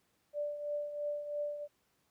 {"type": "tone with tremolo", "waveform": "sine", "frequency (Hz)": 587.3, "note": "D5", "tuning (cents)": 0, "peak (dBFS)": -32, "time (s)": [0.33, 1.68], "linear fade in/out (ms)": 50, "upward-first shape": "triangle", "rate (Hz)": 3, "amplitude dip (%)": 65, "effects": ["pink hiss -75 dBFS RMS until 2.1 s", "high-pass 80 Hz 12 dB/octave"]}